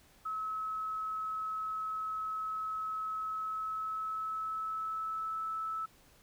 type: tone with pitch glide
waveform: sine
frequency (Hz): 1290 to 1308.8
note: E6 to E6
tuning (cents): -38 to -13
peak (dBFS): -34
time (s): 0.25-5.86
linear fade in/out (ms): 10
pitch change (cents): +25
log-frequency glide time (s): 3.21-5.45
effects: pink hiss -63 dBFS RMS until 6.22 s